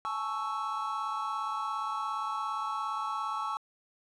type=chord; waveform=triangle; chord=A major seventh; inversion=third; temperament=equal with one note detuned; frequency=842.7 / 880 / 1108.7 / 1318.5 Hz; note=G#5 / A5 / C#6 / E6; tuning=+25 / 0 / 0 / 0 cents; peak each=-38 / -38 / -33 / -34 dBFS; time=0.05-3.57 s; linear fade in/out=0 ms; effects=resampled to 24000 Hz + 10-bit